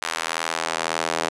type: tone with high-pass filter sweep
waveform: sawtooth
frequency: 81.9 Hz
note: E2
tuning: 11 cents flat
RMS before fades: -26 dBFS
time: 0.02-1.29 s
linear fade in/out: 0 ms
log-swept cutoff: 1200 to 560 Hz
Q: 0.85
effects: resampled to 22050 Hz